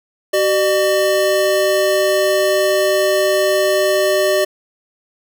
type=tone pair together; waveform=square; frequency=380 / 603.2 Hz; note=F#4 / D5; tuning=+46 / +46 cents; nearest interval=minor sixth; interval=800 cents; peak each=-18 / -15 dBFS; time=0.33-4.45 s; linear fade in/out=10 ms; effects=none